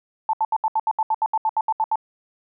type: tone bursts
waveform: sine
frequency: 880 Hz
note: A5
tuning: in tune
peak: -17 dBFS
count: 15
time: 0.29-1.957 s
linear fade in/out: 2 ms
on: 43 ms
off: 73 ms
effects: none